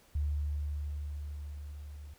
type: tone with level ramp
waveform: sine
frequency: 73.42 Hz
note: D2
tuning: in tune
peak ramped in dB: -28 to -44 dBFS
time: 0.15-2.14 s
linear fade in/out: 5 ms
effects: pink hiss -63 dBFS RMS until 2.18 s